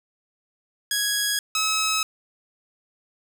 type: tone pair in turn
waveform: 10% pulse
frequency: 1661.2 / 1285.8 Hz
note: G#6 / E6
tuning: 0 / -43 cents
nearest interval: major third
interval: 443 cents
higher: first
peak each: -13 dBFS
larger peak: neither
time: 0.91-1.39 / 1.55-2.03 s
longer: neither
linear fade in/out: 2 ms
effects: none